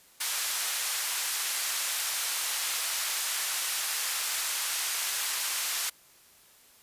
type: band-pass noise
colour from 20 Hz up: white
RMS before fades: -31 dBFS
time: 0.2-5.9 s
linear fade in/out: 10 ms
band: 1000 to 12000 Hz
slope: 12 dB/octave
effects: white hiss -58 dBFS RMS until 6.82 s + resampled to 32000 Hz